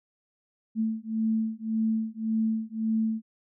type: beating tone pair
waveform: sine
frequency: 220.6 / 222.4 Hz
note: A3 / A3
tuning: +5 / +19 cents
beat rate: 1.8 Hz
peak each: -28 dBFS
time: 0.75-3.22 s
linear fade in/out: 50 ms
effects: none